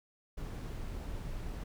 brown noise, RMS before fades -40 dBFS, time 0.37-1.64 s, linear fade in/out 10 ms, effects none

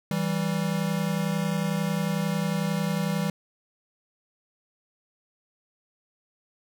square tone pair together, 163.31 / 194.4 Hz, E3 / G3, -16 / -14 cents, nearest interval minor third, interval 302 cents, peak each -28 dBFS, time 0.11-3.3 s, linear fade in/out 2 ms, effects none

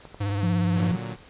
clicks, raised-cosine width 1 ms, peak -27 dBFS, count 4, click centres 0.053 / 0.145 / 0.304 / 0.446 s
square tone with vibrato, 100.9 Hz, G#2, 49 cents flat, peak -25 dBFS, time 0.2-0.92 s, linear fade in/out 10 ms, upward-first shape sine, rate 17 Hz, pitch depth 50 cents each way
sine tone, 174.2 Hz, F3, 4 cents flat, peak -22 dBFS, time 0.43-0.96 s, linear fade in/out 2 ms
sawtooth chord, Bb augmented, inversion none, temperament equal, 116.54 / 146.83 / 185 Hz, Bb2 / D3 / F#3, 0 / 0 / 0 cents, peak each -30 / -35 / -32 dBFS, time 0.73-1.17 s, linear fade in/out 50 ms
effects pink hiss -50 dBFS RMS until 1.29 s + resampled to 8000 Hz

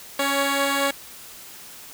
10% pulse tone pair together, 277.2 / 558.9 Hz, C#4 / C#5, 0 / +14 cents, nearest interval octave, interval 1214 cents, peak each -15 dBFS, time 0.19-0.91 s, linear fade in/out 5 ms, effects white hiss -42 dBFS RMS until 1.93 s

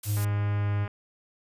blue noise, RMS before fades -36 dBFS, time 0.03-0.25 s, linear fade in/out 5 ms
triangle tone with pitch glide, 104 to 102.75 Hz, G#2 to G#2, +3 to -18 cents, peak -22 dBFS, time 0.05-0.88 s, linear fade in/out 50 ms, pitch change -21 cents, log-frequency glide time 0.43-0.72 s
click train, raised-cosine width 0.5 ms, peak -26 dBFS, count 146, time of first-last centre 0.17-0.877 s, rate 205 Hz
effects resampled to 32000 Hz

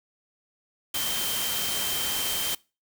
sine tone in noise, 3136 Hz, G7, in tune, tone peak -32 dBFS, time 0.94-2.55 s, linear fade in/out 5 ms, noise white, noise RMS -29 dBFS, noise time 0.94-2.55 s, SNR -6 dB, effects noise-tail reverb RT60 0.3 s tail -23 dB re dry

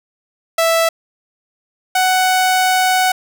sawtooth tone pair in turn, 659.3 / 744.1 Hz, E5 / F#5, 0 / +10 cents, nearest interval major second, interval 210 cents, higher second, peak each -8 dBFS, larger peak neither, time 0.58-0.89 / 1.95-3.12 s, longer second, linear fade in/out 5 ms, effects none

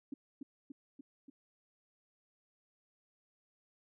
sine tone with echo, 277.2 Hz, C#4, in tune, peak -38 dBFS, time 0.12-0.14 s, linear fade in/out 5 ms, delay 290 ms, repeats 4, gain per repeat -3 dB, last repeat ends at 1.3 s, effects none

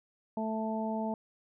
harmonic tone, 220 Hz, A3, in tune, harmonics 1 / 2 / 3 / 4, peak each -33 / -41 / -37 / -38 dBFS, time 0.37-1.14 s, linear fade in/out 2 ms, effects none

